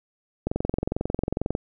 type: click train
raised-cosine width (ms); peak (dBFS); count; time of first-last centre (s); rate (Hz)
2; -11; 25; 0.47-1.551; 22.2
effects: none